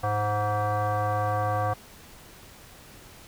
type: tone with frequency modulation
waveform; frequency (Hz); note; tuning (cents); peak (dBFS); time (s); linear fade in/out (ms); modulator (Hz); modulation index
sine; 313.4; D#4; +13; -23; 0.03-1.74; 10; 418; 2.2
effects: pink hiss -49 dBFS RMS until 3.27 s